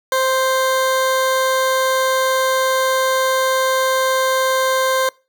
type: tone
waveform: 20% pulse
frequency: 523.3 Hz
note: C5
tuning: in tune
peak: -10 dBFS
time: 0.12-5.09 s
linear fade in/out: 2 ms
effects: noise-tail reverb RT60 0.3 s tail -24 dB re dry